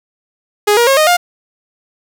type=tone with pitch steps; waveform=sawtooth; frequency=415.3 / 474.3 / 541.7 / 618.7 / 706.6 Hz; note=G#4 / A#4 / C#5 / D#5 / F5; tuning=0 / +30 / -40 / -10 / +20 cents; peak=-4 dBFS; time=0.67-1.17 s; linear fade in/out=10 ms; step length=100 ms; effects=7-bit